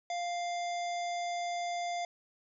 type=harmonic tone; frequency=698.5 Hz; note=F5; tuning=in tune; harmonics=1 / 3 / 5 / 7 / 9 / 10; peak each=-33 / -43 / -47 / -50 / -52 / -53 dBFS; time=0.1-2.05 s; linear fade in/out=2 ms; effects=none